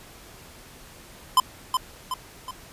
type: tone with echo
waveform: square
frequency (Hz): 1026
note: C6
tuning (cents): -34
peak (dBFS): -14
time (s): 1.37-1.4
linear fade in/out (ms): 2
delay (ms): 370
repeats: 3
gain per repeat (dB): -6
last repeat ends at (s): 2.51
effects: pink hiss -47 dBFS RMS until 2.72 s + resampled to 32000 Hz